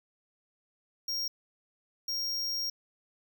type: tone bursts at uneven times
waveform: square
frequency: 5580 Hz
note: F8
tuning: 2 cents flat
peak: -31 dBFS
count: 2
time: 1.08-1.28 / 2.08-2.7 s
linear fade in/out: 5 ms
effects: none